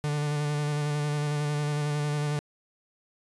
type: tone with vibrato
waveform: 45% pulse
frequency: 147.7 Hz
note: D3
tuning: 10 cents sharp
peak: -26 dBFS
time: 0.04-2.39 s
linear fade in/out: 0 ms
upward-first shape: square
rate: 11 Hz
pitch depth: 17 cents each way
effects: resampled to 24000 Hz